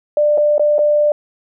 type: tone with dropouts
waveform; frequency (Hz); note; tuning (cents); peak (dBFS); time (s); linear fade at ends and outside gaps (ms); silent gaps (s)
sine; 594; D5; +20; -10; 0.17-1.12; 2; 0.376-0.38 / 0.581-0.595 / 0.783-0.79
effects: none